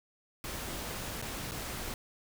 pink noise with dropouts, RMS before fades -39 dBFS, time 0.44-1.94 s, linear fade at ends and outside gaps 1 ms, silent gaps 1.217-1.224 / 1.512-1.518 s, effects none

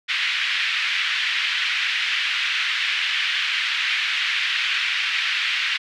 white band-pass noise, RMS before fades -23 dBFS, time 0.08-5.78 s, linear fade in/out 20 ms, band 1700 to 3200 Hz, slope 24 dB/octave, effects none

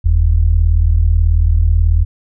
sine tone pair together, 43.17 / 81.5 Hz, F1 / E2, -19 / -19 cents, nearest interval major seventh, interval 1100 cents, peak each -11 dBFS, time 0.04-2.05 s, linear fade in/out 20 ms, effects none

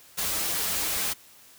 white noise with comb filter, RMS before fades -28 dBFS, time 0.17-1.14 s, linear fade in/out 20 ms, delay 8 ms, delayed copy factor -1, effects white hiss -53 dBFS RMS until 1.58 s

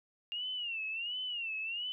sine tone with vibrato, 2798 Hz, F7, 3 cents sharp, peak -35 dBFS, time 0.32-1.92 s, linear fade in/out 0 ms, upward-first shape sine, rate 1.4 Hz, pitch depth 140 cents each way, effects none

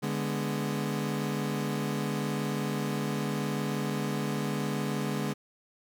30% pulse chord, G# diminished, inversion second, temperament equal, 146.83 / 207.7 / 246.9 Hz, D3 / G#3 / B3, 0 / 0 / 0 cents, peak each -30 / -30 / -34 dBFS, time 0.02-5.34 s, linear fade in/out 20 ms, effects none

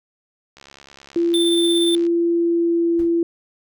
click train, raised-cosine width 0.2 ms, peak -25 dBFS, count 105, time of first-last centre 0.57-2.066 s, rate 69.5 Hz
sine tone with pitch glide, 340.2 to 337.5 Hz, F4 to E4, -45 to +41 cents, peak -15 dBFS, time 1.16-3.23 s, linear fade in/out 2 ms, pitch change -14 cents, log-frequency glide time 2.31-2.92 s
square tone with tremolo, 3555 Hz, A7, 17 cents sharp, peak -19 dBFS, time 1.34-1.95 s, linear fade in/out 0 ms, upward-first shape sine, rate 17 Hz, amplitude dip 30%
brown noise with exponential decay, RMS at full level -33 dBFS, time 2.99-3.17 s, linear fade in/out 2 ms, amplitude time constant 39 ms
effects none

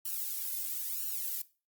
violet noise with flanger, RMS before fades -36 dBFS, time 0.05-1.42 s, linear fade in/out 5 ms, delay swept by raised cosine 0.69 to 1.99 ms, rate 1 Hz, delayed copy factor +0.85, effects noise-tail reverb RT60 0.3 s tail -17 dB re dry + Opus 48 kbps

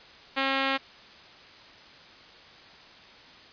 5% pulse tone, 270 Hz, C#4, 45 cents flat, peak -13 dBFS, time 0.36-0.78 s, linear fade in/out 20 ms, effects white hiss -50 dBFS RMS until 3.52 s + resampled to 11025 Hz

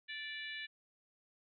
harmonic tone with a mistuned harmonic, 585 Hz, D5, 7 cents flat, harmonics 3 / 4 / 5 / 6 / 7, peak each -45 / -47 / -49 / -51 / -52 dBFS, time 0.08-0.67 s, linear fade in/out 20 ms, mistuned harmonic 7, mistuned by -58 cents, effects none

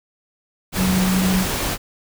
sine tone in noise, 186.4 Hz, F#3, 13 cents sharp, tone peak -16 dBFS, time 0.76-1.46 s, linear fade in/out 50 ms, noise pink, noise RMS -23 dBFS, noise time 0.72-1.78 s, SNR +4 dB, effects none

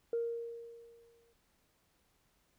sine tone with exponential decay, 466.2 Hz, A#4, in tune, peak -29 dBFS, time 0.13-1.33 s, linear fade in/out 2 ms, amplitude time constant 260 ms, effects tanh soft clip ceiling -26 dBFS + pink hiss -74 dBFS RMS until 2.58 s

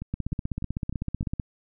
two click trains, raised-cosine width 5 ms, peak -16 / -21 dBFS, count 21 / 5, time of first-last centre 0.14-1.398 / 0.02-1.228 s, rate 15.9 / 3.31 Hz, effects none

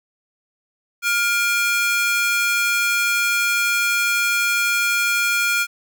40% pulse ring-modulated tone, 1900 Hz, A#6, 33 cents sharp, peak -13 dBFS, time 1.02-5.67 s, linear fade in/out 50 ms, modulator 494 Hz, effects none

